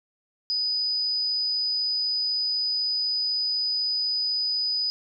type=tone; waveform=sine; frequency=4978 Hz; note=D#8; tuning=in tune; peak=-23 dBFS; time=0.5-4.9 s; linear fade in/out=0 ms; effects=none